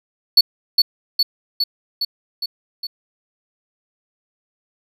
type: tone with echo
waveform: triangle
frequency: 4435 Hz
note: C#8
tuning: in tune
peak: -5 dBFS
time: 0.37-0.41 s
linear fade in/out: 5 ms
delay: 410 ms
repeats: 6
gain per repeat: -3 dB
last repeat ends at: 2.87 s
effects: none